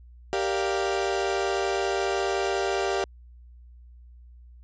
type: chord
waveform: 35% pulse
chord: G minor seventh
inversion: none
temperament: equal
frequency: 392 / 466.2 / 587.3 / 698.5 Hz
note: G4 / Bb4 / D5 / F5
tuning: 0 / 0 / 0 / 0 cents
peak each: -25 / -31 / -31 / -29 dBFS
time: 0.33-3.04 s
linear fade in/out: 0 ms
effects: added 60 Hz sine -46 dBFS peak until 4.63 s + resampled to 16000 Hz